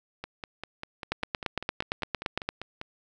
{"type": "two click trains", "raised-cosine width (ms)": 0.3, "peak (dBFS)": [-20, -11], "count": [14, 13], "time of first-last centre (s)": [[0.24, 2.814], [1.12, 2.49]], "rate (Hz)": [5.05, 8.76], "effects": []}